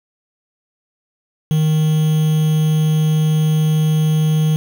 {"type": "tone with quantisation", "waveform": "triangle", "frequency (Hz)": 155.56, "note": "D#3", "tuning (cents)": 0, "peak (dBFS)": -10, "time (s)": [1.51, 4.56], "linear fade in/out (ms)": 0, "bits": 5, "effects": []}